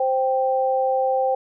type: tone pair together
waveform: sine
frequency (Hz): 523.3 / 784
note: C5 / G5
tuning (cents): 0 / 0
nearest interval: perfect fifth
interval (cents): 700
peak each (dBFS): -20 / -21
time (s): 0-1.35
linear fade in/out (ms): 5
effects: none